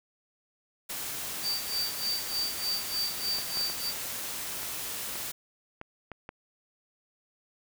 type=noise; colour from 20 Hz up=white; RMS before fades=-36 dBFS; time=0.89-5.32 s; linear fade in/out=10 ms
type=tone with tremolo; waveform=sine; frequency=4631 Hz; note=D8; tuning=25 cents flat; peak=-27 dBFS; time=1.42-3.93 s; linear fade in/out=50 ms; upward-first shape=sine; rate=3.3 Hz; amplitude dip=90%
type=clicks; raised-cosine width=0.5 ms; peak=-25 dBFS; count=9; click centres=3.386 / 3.572 / 3.61 / 3.699 / 4.631 / 5.157 / 5.814 / 6.117 / 6.291 s
effects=none